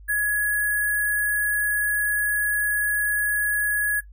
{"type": "tone with sample-and-hold", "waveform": "sine", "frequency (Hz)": 1679, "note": "G#6", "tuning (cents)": 18, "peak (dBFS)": -19, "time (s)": [0.08, 4.01], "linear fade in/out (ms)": 20, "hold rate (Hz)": 11025, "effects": ["noise-tail reverb RT60 0.1 s tail -17 dB re dry", "added 50 Hz sine -42 dBFS peak until 4.12 s"]}